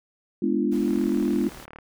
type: chord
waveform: sine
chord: G# diminished seventh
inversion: none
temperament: equal with one note detuned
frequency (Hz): 207.7 / 246.9 / 293.7 / 342.2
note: G#3 / B3 / D4 / F4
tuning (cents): 0 / 0 / 0 / -35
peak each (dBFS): -26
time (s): 0.42-1.49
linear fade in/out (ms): 5
type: noise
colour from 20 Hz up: pink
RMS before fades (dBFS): -44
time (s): 0.71-1.66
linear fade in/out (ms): 20
type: click train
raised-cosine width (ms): 0.5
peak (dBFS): -27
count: 35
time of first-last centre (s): 0.88-1.787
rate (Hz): 37.5
effects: none